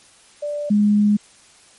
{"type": "tone pair in turn", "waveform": "sine", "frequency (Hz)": [587.3, 207.6], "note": ["D5", "G#3"], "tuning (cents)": [0, 0], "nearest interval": "octave + tritone", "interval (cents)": 1800, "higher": "first", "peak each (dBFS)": [-22, -12], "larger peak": "second", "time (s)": [[0.42, 0.7], [0.7, 1.17]], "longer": "second", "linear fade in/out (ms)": 10, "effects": ["white hiss -50 dBFS RMS until 1.78 s", "MP3 48 kbps"]}